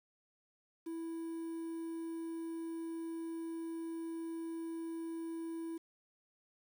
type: tone with quantisation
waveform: triangle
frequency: 329.6 Hz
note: E4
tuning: in tune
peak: -37 dBFS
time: 0.86-5.78 s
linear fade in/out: 10 ms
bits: 10
effects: none